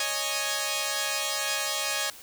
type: chord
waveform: 5% pulse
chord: C# suspended second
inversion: none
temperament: equal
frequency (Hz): 554.4 / 622.3 / 830.6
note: C#5 / D#5 / G#5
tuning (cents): 0 / 0 / 0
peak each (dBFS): -20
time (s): 0-2.1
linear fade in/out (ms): 2
effects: white hiss -47 dBFS RMS until 2.22 s